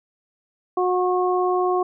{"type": "harmonic tone", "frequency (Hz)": 363.7, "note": "F#4", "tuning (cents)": -30, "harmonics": [1, 2, 3], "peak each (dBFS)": [-20, -23, -25], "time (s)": [0.77, 1.83], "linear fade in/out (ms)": 5, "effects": []}